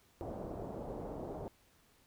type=low-pass noise; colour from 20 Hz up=white; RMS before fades=-43 dBFS; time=0.21-1.48 s; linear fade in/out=0 ms; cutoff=690 Hz; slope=24 dB/octave; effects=pink hiss -68 dBFS RMS until 2.06 s